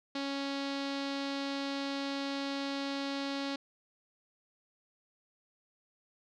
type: tone with low-pass filter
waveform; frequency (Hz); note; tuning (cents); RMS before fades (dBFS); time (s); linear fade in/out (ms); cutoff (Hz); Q
sawtooth; 277.2; C#4; 0; -36; 0.15-3.56; 5; 4300; 2.9
effects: none